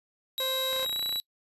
45% pulse tone with pitch glide, 3838 to 3919 Hz, A#7 to B7, +50 to -14 cents, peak -28 dBFS, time 0.38-1.2 s, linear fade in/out 0 ms, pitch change +36 cents, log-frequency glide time 0.89-0.99 s
sawtooth tone, 523.3 Hz, C5, in tune, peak -28 dBFS, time 0.4-0.85 s, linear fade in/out 2 ms
click train, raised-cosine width 0.3 ms, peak -24 dBFS, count 14, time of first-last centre 0.73-1.159 s, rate 30.3 Hz
effects noise-tail reverb RT60 0.1 s tail -25 dB re dry + resampled to 32000 Hz

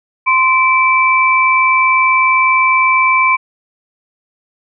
sine tone pair together, 1039.4 / 2324 Hz, C6 / D7, -12 / -19 cents, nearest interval octave + major second, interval 1393 cents, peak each -11 dBFS, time 0.26-3.37 s, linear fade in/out 20 ms, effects none

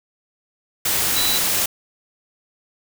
sine tone in noise, 3963 Hz, B7, 5 cents sharp, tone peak -21 dBFS, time 1.16-1.38 s, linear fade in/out 5 ms, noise white, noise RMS -20 dBFS, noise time 0.85-1.66 s, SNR -4 dB, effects none

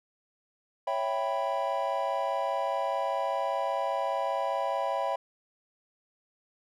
triangle chord, C# half-diminished seventh, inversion none, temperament equal, 554.4 / 659.3 / 784 / 987.8 Hz, C#5 / E5 / G5 / B5, 0 / 0 / 0 / 0 cents, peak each -31 dBFS, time 0.87-5.16 s, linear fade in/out 5 ms, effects none

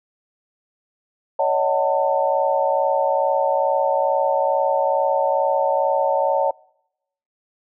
sine chord, D# half-diminished seventh, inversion third, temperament just, 560 / 622.3 / 746.7 / 896 Hz, C#5 / D#5 / F#5 / A5, +18 / 0 / +16 / +31 cents, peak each -20 / -23 / -24 / -21 dBFS, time 1.39-6.51 s, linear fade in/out 5 ms, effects noise-tail reverb RT60 0.8 s tail -26 dB re dry

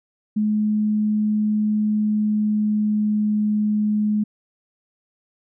sine tone with pitch glide, 212.3 to 211 Hz, G#3 to G#3, +38 to +28 cents, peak -17 dBFS, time 0.36-4.24 s, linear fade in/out 10 ms, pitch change -10 cents, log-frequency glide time 1.89-3.4 s, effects none

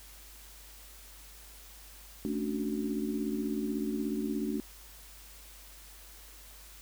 sine chord, D major seventh, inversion second, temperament equal with one note detuned, 220 / 277.2 / 293.7 / 371.3 Hz, A3 / C#4 / D4 / F#4, 0 / 0 / 0 / +6 cents, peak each -34 / -38 / -35 / -38 dBFS, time 2.25-4.6 s, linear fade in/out 0 ms, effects added 50 Hz sine -53 dBFS peak until 6.81 s + white hiss -53 dBFS RMS until 6.81 s

